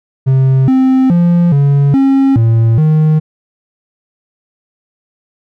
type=tone with pitch steps; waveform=triangle; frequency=132.6 / 261.3 / 173.1 / 141.2 / 270.8 / 113.9 / 155.3 Hz; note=C3 / C4 / F3 / C#3 / C#4 / A#2 / D#3; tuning=+23 / -2 / -15 / +32 / -40 / -40 / -3 cents; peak=-4 dBFS; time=0.26-3.2 s; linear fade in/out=20 ms; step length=420 ms; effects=none